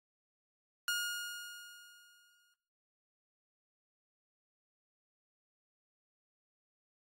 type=tone with exponential decay; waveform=sawtooth; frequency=1429 Hz; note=F6; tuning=39 cents sharp; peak=-27 dBFS; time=0.88-2.54 s; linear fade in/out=1 ms; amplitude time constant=360 ms; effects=noise-tail reverb RT60 0.7 s tail -19 dB re dry + AAC 48 kbps